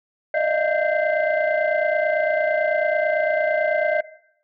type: tone cluster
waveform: sine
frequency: 600 / 629 / 688 / 1568 / 2064 Hz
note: D5 / D#5 / F5 / G6 / C7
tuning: +37 / +19 / -26 / 0 / -24 cents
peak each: -22 / -22 / -26 / -26 / -28 dBFS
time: 0.34-4.01 s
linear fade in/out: 5 ms
effects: noise-tail reverb RT60 0.7 s tail -17 dB re dry + tanh soft clip ceiling -10 dBFS